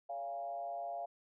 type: tone with frequency modulation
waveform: sine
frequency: 693 Hz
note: F5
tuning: 14 cents flat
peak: -38 dBFS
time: 0.09-1.06 s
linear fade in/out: 10 ms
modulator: 126 Hz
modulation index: 0.76
effects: none